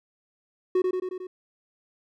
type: tone with echo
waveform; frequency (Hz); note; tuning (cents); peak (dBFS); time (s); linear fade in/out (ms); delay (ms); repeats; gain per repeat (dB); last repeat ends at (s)
triangle; 368.6; F#4; -7; -17; 0.75-0.82; 5; 90; 5; -3; 1.27
effects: none